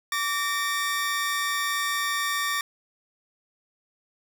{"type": "tone pair together", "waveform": "sawtooth", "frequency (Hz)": [1157, 1832.2], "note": ["D6", "A#6"], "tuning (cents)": [-26, -30], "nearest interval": "minor sixth", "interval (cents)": 796, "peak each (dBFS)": -24, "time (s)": [0.12, 2.61], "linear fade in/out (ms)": 2, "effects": []}